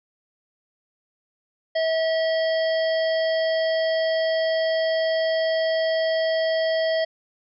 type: harmonic tone with a mistuned harmonic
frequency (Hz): 646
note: E5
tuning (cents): -35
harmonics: 1 / 3 / 5 / 7 / 8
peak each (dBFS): -20 / -30 / -34 / -37 / -38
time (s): 1.75-7.05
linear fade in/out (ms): 10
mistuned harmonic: 8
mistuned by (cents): -16
effects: none